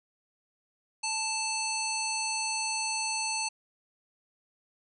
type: harmonic tone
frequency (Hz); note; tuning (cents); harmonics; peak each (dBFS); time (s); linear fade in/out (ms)
880; A5; 0; 1 / 3 / 5 / 7 / 9 / 10; -35 / -35 / -35 / -36 / -40 / -39; 1.03-3.49; 10
effects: none